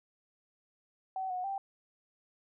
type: tone with pitch steps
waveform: sine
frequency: 759 / 731 / 784 Hz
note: F#5 / F#5 / G5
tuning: +44 / -21 / 0 cents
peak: -33 dBFS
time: 1.16-1.58 s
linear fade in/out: 2 ms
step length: 140 ms
effects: none